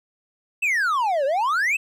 triangle exponential two-way sweep, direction down then up, 2708 to 523.3 to 2708 Hz, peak -17 dBFS, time 0.62-1.77 s, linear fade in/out 10 ms, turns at 1.25 s, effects none

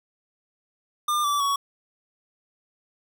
square tone with pitch steps, 1201 / 1160.1 / 1120.6 Hz, D6 / D6 / C#6, +38 / -22 / +18 cents, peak -22 dBFS, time 1.08-1.56 s, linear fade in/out 5 ms, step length 160 ms, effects none

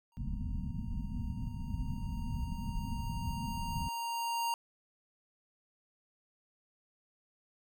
square tone with exponential growth, 932.3 Hz, A#5, in tune, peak -31 dBFS, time 0.12-4.54 s, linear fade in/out 1 ms, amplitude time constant 960 ms
pink low-pass noise, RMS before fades -37 dBFS, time 0.17-3.89 s, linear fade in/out 0 ms, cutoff 250 Hz, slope 96 dB/octave
effects none

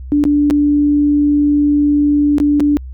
sine tone with dropouts, 291.8 Hz, D4, 11 cents flat, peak -9 dBFS, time 0.12-2.77 s, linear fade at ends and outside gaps 0 ms, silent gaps 0.239-0.252 / 0.501-0.508 / 2.383-2.401 / 2.598-2.604 s, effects added 64 Hz sine -26 dBFS peak until 2.93 s

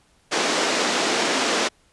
pink band-pass noise, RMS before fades -22 dBFS, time 0.31-1.69 s, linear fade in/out 20 ms, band 260 to 7200 Hz, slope 24 dB/octave, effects pink hiss -60 dBFS RMS until 1.92 s + resampled to 24000 Hz

